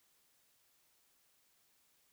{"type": "silence", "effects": ["white hiss -73 dBFS RMS until 2.12 s"]}